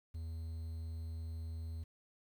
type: tone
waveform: triangle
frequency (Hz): 81.3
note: E2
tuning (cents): -23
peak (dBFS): -38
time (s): 0.14-1.84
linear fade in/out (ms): 10
effects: 11-bit